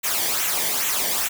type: noise with flanger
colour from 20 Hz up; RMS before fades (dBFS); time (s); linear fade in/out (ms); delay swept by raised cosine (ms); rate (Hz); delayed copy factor
white; -23; 0.03-1.29; 20; 0.2 to 0.77; 2.4; -0.6
effects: none